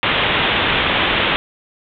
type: low-pass noise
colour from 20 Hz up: white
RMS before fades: -17 dBFS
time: 0.03-1.36 s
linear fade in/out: 0 ms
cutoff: 3600 Hz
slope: 96 dB/octave
effects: none